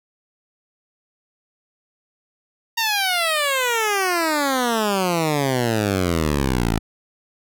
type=exponential sweep; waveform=10% pulse; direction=down; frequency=932.3 to 52.7 Hz; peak=-10 dBFS; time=2.77-6.79 s; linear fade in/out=10 ms; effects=none

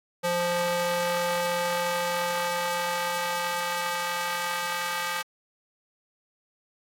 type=tone with high-pass filter sweep; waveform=square; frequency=174.61 Hz; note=F3; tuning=in tune; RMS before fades=-28 dBFS; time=0.23-5.23 s; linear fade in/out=20 ms; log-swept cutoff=450 to 1200 Hz; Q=1.2; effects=AAC 64 kbps

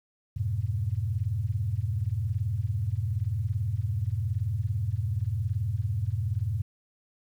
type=chord; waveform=sine; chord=F diminished; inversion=none; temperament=just; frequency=87.31 / 104.77 / 125.72 Hz; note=F2 / Ab2 / Cb3; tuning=0 / +16 / +31 cents; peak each=-32 / -28 / -33 dBFS; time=0.36-6.62 s; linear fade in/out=10 ms; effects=10-bit

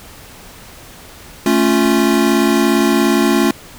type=chord; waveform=square; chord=A augmented; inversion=none; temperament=equal; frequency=220 / 277.2 / 349.2 Hz; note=A3 / C#4 / E#4; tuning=0 / 0 / 0 cents; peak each=-16 dBFS; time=1.46-3.51 s; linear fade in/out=2 ms; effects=pink hiss -38 dBFS RMS until 3.78 s

